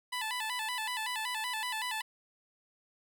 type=tone with vibrato; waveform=15% pulse; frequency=932.3 Hz; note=A#5; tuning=in tune; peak=-27 dBFS; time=0.12-2.02 s; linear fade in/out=10 ms; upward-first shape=square; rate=5.3 Hz; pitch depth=110 cents each way; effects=none